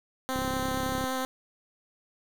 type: tone with vibrato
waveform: 10% pulse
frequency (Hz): 259.9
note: C4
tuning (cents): -11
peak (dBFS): -21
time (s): 0.29-1.25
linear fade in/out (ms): 0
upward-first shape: sine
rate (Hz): 8.6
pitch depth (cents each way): 9
type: click train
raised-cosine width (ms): 3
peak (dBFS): -23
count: 24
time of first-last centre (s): 0.36-1.04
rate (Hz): 33.8
effects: 7-bit